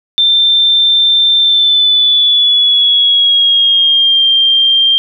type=tone with pitch glide; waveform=sine; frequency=3570 to 3181 Hz; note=A7 to G7; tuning=+24 to +25 cents; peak=-6 dBFS; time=0.18-4.98 s; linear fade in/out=0 ms; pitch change=-199 cents; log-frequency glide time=1.39-4.24 s; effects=none